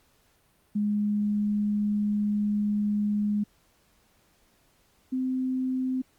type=tone pair in turn; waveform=sine; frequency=207.7 / 258.2 Hz; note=G#3 / C4; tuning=0 / -23 cents; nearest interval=major third; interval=377 cents; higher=second; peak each=-23 / -25 dBFS; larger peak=first; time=0.75-3.44 / 5.12-6.02 s; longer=first; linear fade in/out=10 ms; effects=pink hiss -65 dBFS RMS until 6.18 s + Opus 48 kbps